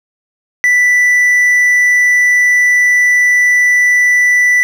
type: tone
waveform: triangle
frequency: 1975.5 Hz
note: B6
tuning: in tune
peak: -5 dBFS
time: 0.64-4.63 s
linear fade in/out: 0 ms
effects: none